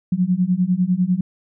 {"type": "beating tone pair", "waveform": "sine", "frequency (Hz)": [176.4, 186.4], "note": ["F3", "F#3"], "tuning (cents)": [18, 13], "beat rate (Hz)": 10, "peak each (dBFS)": [-19, -18], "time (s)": [0.12, 1.21], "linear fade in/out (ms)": 5, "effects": []}